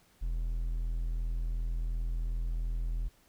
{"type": "tone", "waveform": "triangle", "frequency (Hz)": 41.38, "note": "E1", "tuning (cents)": 7, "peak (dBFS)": -28, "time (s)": [0.21, 3.09], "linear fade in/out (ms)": 20, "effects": ["pink hiss -65 dBFS RMS until 3.28 s"]}